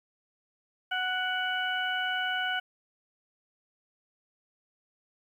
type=harmonic tone with a mistuned harmonic; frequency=740 Hz; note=F#5; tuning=in tune; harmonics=1 / 2 / 3 / 4; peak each=-34 / -30 / -40 / -34 dBFS; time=0.91-2.6 s; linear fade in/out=10 ms; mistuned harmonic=3; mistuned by=+27 cents; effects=10-bit